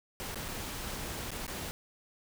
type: noise with dropouts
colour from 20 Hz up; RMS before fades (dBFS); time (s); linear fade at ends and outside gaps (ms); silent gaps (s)
pink; -39; 0.2-1.71; 0; 0.345-0.357 / 0.482-0.486 / 1.306-1.316 / 1.466-1.479
effects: none